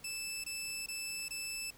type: tone bursts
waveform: 15% pulse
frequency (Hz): 2634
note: E7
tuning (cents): -2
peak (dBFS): -31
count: 4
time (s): 0.04-1.706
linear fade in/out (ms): 5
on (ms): 400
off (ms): 22
effects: pink hiss -59 dBFS RMS until 1.77 s